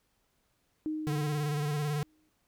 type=tone with exponential decay; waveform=sine; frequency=309.7 Hz; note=D#4; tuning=8 cents flat; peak=-29 dBFS; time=0.86-2.29 s; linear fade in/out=0 ms; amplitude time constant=310 ms
type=tone with vibrato; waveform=square; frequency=147.8 Hz; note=D3; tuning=11 cents sharp; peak=-30 dBFS; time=1.07-2.03 s; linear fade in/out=0 ms; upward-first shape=square; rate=18 Hz; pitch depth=37 cents each way
effects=pink hiss -74 dBFS RMS until 2.47 s